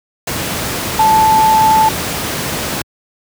sine tone in noise, 876 Hz, A5, 8 cents flat, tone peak -7 dBFS, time 0.99-1.89 s, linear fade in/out 5 ms, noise pink, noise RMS -19 dBFS, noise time 0.27-2.82 s, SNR +9 dB, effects high-pass 80 Hz 12 dB/octave

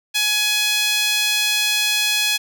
sawtooth tone with high-pass filter, 840 Hz, G#5, 19 cents sharp, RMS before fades -19 dBFS, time 0.14-2.38 s, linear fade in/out 20 ms, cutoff 2900 Hz, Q 1.7, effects none

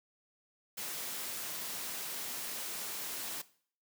white noise, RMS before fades -40 dBFS, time 0.77-3.42 s, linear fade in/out 10 ms, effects noise-tail reverb RT60 0.5 s tail -18 dB re dry + high-pass 150 Hz 12 dB/octave

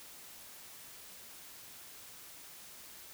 silence, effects white hiss -52 dBFS RMS until 3.13 s

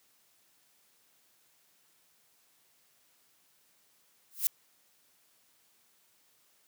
violet noise with exponential growth, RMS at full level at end -23 dBFS, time 4.31-4.47 s, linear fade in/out 0 ms, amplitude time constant 33 ms, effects white hiss -68 dBFS RMS until 6.67 s + high-pass 100 Hz 12 dB/octave

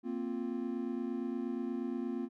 triangle chord, Bb suspended second, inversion none, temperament equal, 233.1 / 261.6 / 349.2 Hz, Bb3 / C4 / F4, 0 / 0 / 0 cents, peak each -36 / -36 / -38 dBFS, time 0.03-2.29 s, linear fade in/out 50 ms, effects none

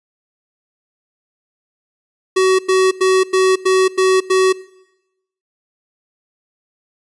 square tone bursts, 376.3 Hz, F#4, 29 cents sharp, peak -11 dBFS, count 7, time 2.36-4.528 s, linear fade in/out 10 ms, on 230 ms, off 93 ms, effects noise-tail reverb RT60 0.9 s tail -20 dB re dry + resampled to 22050 Hz

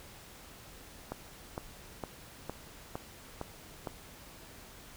click train, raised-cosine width 1 ms, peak -22 dBFS, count 7, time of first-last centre 1.12-3.872 s, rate 2.18 Hz, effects pink hiss -52 dBFS RMS until 4.96 s

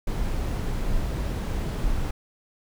brown noise, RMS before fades -26 dBFS, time 0.07-2.11 s, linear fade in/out 5 ms, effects none

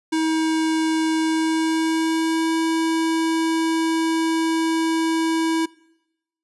square tone with pitch glide, 319.1 to 325.2 Hz, D#4 to E4, +44 to -23 cents, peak -19 dBFS, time 0.12-5.66 s, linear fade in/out 10 ms, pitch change +33 cents, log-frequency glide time 1.19-2.56 s, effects noise-tail reverb RT60 0.9 s tail -23 dB re dry + resampled to 24000 Hz

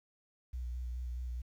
sine tone with vibrato, 61.3 Hz, B1, 12 cents flat, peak -35 dBFS, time 0.53-1.42 s, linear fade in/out 10 ms, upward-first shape square, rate 4.7 Hz, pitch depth 25 cents each way, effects tanh soft clip ceiling -33 dBFS + 11-bit

